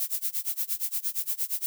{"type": "noise with tremolo", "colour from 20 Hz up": "violet", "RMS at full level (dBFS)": -27, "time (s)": [0, 1.66], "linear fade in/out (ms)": 0, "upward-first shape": "sine", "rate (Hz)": 8.6, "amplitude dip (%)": 95, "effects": []}